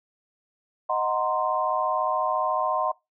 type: chord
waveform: sine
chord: C half-diminished seventh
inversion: first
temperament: equal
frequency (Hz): 622.3 / 740 / 932.3 / 1046.5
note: Eb5 / Gb5 / Bb5 / C6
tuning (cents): 0 / 0 / 0 / 0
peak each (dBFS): -28 / -28 / -30 / -26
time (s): 0.89-2.92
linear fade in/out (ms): 10
effects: noise-tail reverb RT60 0.2 s tail -22 dB re dry